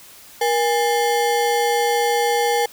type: ring-modulated tone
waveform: square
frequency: 647 Hz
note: E5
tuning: 32 cents flat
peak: -14 dBFS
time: 0.41-2.66 s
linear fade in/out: 5 ms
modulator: 173 Hz
effects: white hiss -44 dBFS RMS until 2.72 s